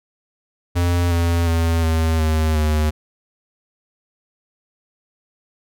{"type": "tone with pitch steps", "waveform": "square", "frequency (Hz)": [87.31, 85.07, 82.89, 80.76, 78.69, 76.67], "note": ["F2", "F2", "E2", "E2", "D#2", "D#2"], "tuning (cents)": [0, -45, 10, -35, 20, -25], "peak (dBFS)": -16, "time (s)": [0.75, 2.91], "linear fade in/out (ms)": 20, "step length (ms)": 360, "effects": []}